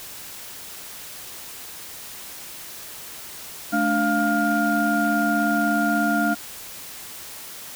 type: tone cluster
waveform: sine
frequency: 215.9 / 292.5 / 696 / 1412 Hz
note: A3 / D4 / F5 / F6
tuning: -33 / -7 / -6 / +19 cents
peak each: -23 dBFS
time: 3.72-6.35 s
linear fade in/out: 20 ms
effects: tanh soft clip ceiling -11 dBFS + white hiss -38 dBFS RMS until 7.75 s